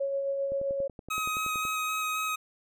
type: tone with tremolo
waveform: sine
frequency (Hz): 552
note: C#5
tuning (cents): -7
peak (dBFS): -26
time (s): 0-0.88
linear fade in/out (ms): 10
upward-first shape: sine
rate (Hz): 7.6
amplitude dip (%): 30
type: click train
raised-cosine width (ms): 2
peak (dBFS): -29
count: 13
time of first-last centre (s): 0.52-1.652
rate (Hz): 10.6
type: tone with vibrato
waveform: 25% pulse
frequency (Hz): 1265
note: D#6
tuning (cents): +28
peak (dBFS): -25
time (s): 1.1-2.36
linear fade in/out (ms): 10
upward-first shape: square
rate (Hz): 3.8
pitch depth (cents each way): 8
effects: none